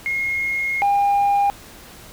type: tone pair in turn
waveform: sine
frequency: 2151 / 805.7 Hz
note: C7 / G5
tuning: +47 / +47 cents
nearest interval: octave + perfect fourth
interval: 1700 cents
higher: first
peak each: -19 / -12 dBFS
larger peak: second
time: 0.06-0.82 / 0.82-1.5 s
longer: first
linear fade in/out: 0 ms
effects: tanh soft clip ceiling -13 dBFS + pink hiss -42 dBFS RMS until 2.12 s